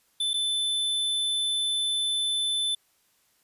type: tone with dropouts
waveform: square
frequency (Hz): 3520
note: A7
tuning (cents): 0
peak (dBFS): -25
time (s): 0.2-2.75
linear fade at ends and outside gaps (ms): 5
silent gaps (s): 0.334-0.34
effects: white hiss -67 dBFS RMS until 3.43 s + resampled to 32000 Hz